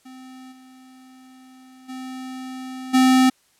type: tone with level steps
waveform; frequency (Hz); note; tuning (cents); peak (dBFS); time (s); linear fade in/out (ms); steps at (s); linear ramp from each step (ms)
square; 258.5; C4; -21; -40 / -46 / -32 / -13; 0.05-3.3; 10; 0.51 / 1.88 / 2.93; 20
effects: white hiss -61 dBFS RMS until 3.59 s + low-pass 11000 Hz 12 dB/octave